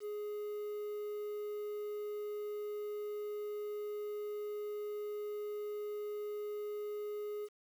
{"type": "tone with quantisation", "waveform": "triangle", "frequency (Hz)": 417.6, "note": "G#4", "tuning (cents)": 10, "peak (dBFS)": -36, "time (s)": [0, 7.49], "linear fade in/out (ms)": 50, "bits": 10, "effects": []}